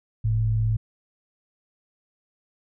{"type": "tone pair together", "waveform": "sine", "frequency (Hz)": [46.34, 110], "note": ["F#1", "A2"], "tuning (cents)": [3, 0], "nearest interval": "octave + minor third", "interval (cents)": 1497, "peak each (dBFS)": [-28, -20], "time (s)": [0.24, 0.77], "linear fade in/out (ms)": 10, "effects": []}